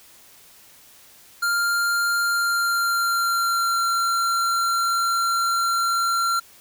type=tone with pitch glide; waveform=square; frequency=1396.9 to 1370.5 Hz; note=F6 to F6; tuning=0 to -33 cents; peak=-20 dBFS; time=1.42-6.4 s; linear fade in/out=10 ms; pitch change=-33 cents; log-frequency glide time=2.21-3.84 s; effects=white hiss -50 dBFS RMS until 6.6 s